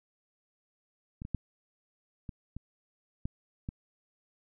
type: clicks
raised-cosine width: 5 ms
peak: -27 / -27 / -18 / -27 / -27 / -21 / -23 dBFS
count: 7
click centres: 1.219 / 1.251 / 1.347 / 2.292 / 2.566 / 3.255 / 3.689 s
effects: none